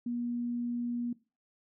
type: tone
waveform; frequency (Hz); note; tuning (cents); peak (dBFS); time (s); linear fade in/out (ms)
sine; 239.9; A#3; +50; -31; 0.06-1.13; 5
effects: noise-tail reverb RT60 0.3 s tail -19 dB re dry